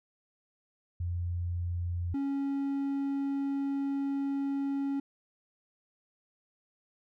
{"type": "tone pair in turn", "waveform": ["sine", "triangle"], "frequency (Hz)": [87.31, 277.2], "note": ["F2", "C#4"], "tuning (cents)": [0, 0], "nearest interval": "octave + minor sixth", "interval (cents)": 2000, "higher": "second", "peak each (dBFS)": [-30, -27], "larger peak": "second", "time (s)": [[1, 2.14], [2.14, 5]], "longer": "second", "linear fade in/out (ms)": 5, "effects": []}